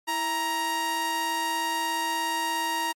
sawtooth tone pair together, 331.3 / 937.1 Hz, E4 / A#5, +9 / +9 cents, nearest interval octave + tritone, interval 1800 cents, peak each -32 / -22 dBFS, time 0.07-2.93 s, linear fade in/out 20 ms, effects MP3 64 kbps

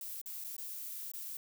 violet noise with dropouts, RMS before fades -43 dBFS, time 0.01-1.37 s, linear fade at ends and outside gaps 2 ms, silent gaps 0.215-0.259 / 0.44-0.445 / 0.566-0.581 / 1.117-1.136 s, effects none

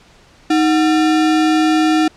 sine tone with sample-and-hold, 312.9 Hz, D#4, 10 cents sharp, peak -10 dBFS, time 0.5-2.08 s, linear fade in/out 5 ms, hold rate 1050 Hz, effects pink hiss -47 dBFS RMS until 2.16 s + low-pass 6000 Hz 12 dB/octave

